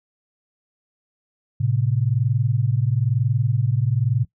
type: tone pair together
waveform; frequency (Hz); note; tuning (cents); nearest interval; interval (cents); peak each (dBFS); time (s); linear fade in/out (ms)
sine; 111.2 / 132.24; A2 / C3; +19 / +19; minor third; 300; -20; 1.6-4.25; 10
effects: noise-tail reverb RT60 0.1 s tail -19 dB re dry